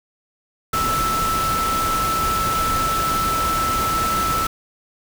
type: tone in noise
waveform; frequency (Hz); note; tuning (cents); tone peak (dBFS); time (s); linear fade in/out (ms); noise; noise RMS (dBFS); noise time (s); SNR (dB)
sine; 1318.5; E6; 0; -19; 0.73-4.47; 5; pink; -25; 0.73-4.47; +3
effects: none